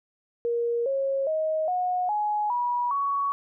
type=tone with pitch steps; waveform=sine; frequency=471.1 / 544.3 / 628.8 / 726.5 / 839.4 / 969.8 / 1120.5 Hz; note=A#4 / C#5 / D#5 / F#5 / G#5 / B5 / C#6; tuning=+18 / -32 / +18 / -32 / +18 / -32 / +18 cents; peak=-23 dBFS; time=0.45-3.32 s; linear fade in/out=0 ms; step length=410 ms; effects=none